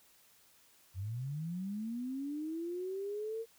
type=linear sweep; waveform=sine; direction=up; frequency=87.4 to 460 Hz; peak=-36 dBFS; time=0.94-3.46 s; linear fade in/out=50 ms; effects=white hiss -65 dBFS RMS until 3.58 s